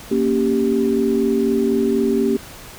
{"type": "chord", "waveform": "sine", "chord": "G diminished", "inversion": "first", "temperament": "equal", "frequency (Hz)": [233.1, 277.2, 392], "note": ["Bb3", "Db4", "G4"], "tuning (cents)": [0, 0, 0], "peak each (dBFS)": [-19, -21, -18], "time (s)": [0.11, 2.37], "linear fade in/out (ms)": 5, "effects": ["pink hiss -38 dBFS RMS until 2.78 s"]}